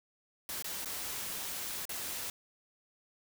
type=noise with dropouts; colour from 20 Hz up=white; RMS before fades=-39 dBFS; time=0.49-2.3 s; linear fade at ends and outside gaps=1 ms; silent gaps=0.624-0.644 / 0.847-0.857 / 1.853-1.893 s; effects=none